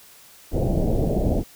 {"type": "low-pass noise", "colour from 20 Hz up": "pink", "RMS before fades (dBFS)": -21, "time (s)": [0.51, 1.44], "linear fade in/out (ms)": 50, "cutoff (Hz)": 680, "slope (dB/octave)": 48, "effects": ["white hiss -49 dBFS RMS until 1.55 s"]}